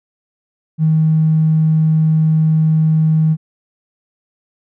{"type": "tone with tanh clipping", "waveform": "triangle", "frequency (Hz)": 157.8, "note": "D#3", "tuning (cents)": 25, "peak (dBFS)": -9, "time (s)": [0.78, 3.37], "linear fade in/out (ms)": 50, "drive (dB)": 2, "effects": []}